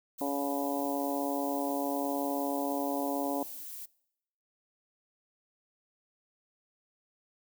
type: noise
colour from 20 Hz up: violet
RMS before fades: -43 dBFS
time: 0.18-3.86 s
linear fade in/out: 10 ms
type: harmonic tone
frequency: 140.9 Hz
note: C#3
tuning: 29 cents sharp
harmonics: 2 / 3 / 4 / 5 / 6 / 7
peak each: -33 / -40 / -36 / -37 / -40 / -42 dBFS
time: 0.21-3.43 s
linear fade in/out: 2 ms
effects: noise-tail reverb RT60 0.8 s tail -23 dB re dry